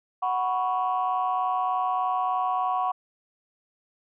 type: chord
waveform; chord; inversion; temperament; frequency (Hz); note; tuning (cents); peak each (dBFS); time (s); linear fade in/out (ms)
sine; F# suspended fourth; none; just; 740 / 986.7 / 1110; F#5 / B5 / C#6; 0 / -2 / +2; -25 / -29 / -27; 0.22-2.92; 10
effects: tanh soft clip ceiling -16 dBFS

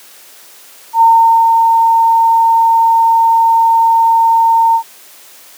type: tone with ADSR envelope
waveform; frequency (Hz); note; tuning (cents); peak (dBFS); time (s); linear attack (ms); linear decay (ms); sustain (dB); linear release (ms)
sine; 912; A#5; -38; -3; 0.93-4.83; 83; 460; -3; 84
effects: white hiss -39 dBFS RMS until 5.57 s + high-pass 300 Hz 12 dB/octave

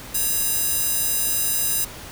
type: tone with high-pass filter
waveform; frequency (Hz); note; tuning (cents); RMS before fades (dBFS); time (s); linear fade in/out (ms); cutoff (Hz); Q
square; 556; C#5; +5; -22; 0.14-1.85; 10; 9600; 0.61
effects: pink hiss -38 dBFS RMS until 2.11 s

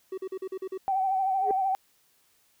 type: tone bursts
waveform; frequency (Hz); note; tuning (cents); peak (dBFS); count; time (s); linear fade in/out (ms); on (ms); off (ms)
triangle; 379; F#4; +42; -29; 7; 0.12-0.777; 5; 57; 43
type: tone with vibrato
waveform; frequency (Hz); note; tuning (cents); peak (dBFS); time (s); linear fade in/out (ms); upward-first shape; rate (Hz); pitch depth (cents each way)
sine; 767; G5; -38; -23; 0.88-1.75; 0; sine; 13; 48
type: tone with exponential growth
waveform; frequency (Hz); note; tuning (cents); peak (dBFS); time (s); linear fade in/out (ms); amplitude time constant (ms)
sine; 415.3; G#4; 0; -21; 1.38-1.51; 1; 27
effects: tanh soft clip ceiling -13 dBFS + white hiss -66 dBFS RMS until 2.6 s

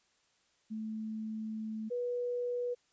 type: tone pair in turn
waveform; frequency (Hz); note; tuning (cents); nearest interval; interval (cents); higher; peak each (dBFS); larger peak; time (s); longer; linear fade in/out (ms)
sine; 218.4 / 488; A3 / B4; -13 / -21; octave + major second; 1392; second; -36 / -32; second; 0.7-1.9 / 1.9-2.75; first; 20
effects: white hiss -72 dBFS RMS until 2.92 s + resampled to 16000 Hz

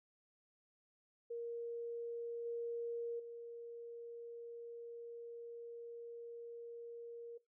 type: tone with level steps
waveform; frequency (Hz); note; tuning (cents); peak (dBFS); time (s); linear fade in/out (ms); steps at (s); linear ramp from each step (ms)
sine; 468.9; A#4; +10; -40 / -38 / -46; 1.3-7.38; 10; 2.45 / 3.19; 10
effects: noise-tail reverb RT60 0.2 s tail -19 dB re dry

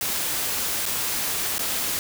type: noise with dropouts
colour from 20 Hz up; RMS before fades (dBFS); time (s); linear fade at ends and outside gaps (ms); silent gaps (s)
white; -26; 0.01-1.99; 1; 0.856-0.862 / 1.582-1.592
effects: none

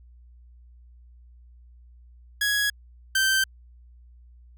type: tone pair in turn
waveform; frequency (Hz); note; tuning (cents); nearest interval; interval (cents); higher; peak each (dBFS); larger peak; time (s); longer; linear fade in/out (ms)
sawtooth; 1667 / 1555.4; G#6 / G6; +6 / -14; minor second; 120; first; -18 / -16; second; 2.41-2.7 / 3.15-3.44; neither; 5
effects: added 60 Hz sine -48 dBFS peak until 4.57 s

